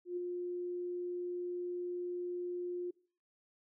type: tone with ADSR envelope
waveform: sine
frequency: 354.7 Hz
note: F4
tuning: 27 cents sharp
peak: -33 dBFS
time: 0.05-2.91 s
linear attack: 120 ms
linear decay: 11 ms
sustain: -3 dB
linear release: 9 ms
effects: noise-tail reverb RT60 0.5 s tail -23 dB re dry